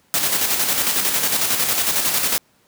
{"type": "noise with tremolo", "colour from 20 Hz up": "white", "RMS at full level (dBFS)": -18, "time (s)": [0.14, 2.38], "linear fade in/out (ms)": 0, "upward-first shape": "square", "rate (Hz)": 11, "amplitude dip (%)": 40, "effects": ["pink hiss -59 dBFS RMS until 2.67 s", "high-pass 100 Hz 12 dB/octave"]}